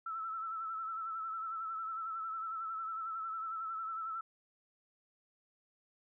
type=tone with vibrato; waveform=sine; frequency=1320 Hz; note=E6; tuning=2 cents sharp; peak=-37 dBFS; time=0.06-4.21 s; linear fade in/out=5 ms; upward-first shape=triangle; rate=11 Hz; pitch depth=53 cents each way; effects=none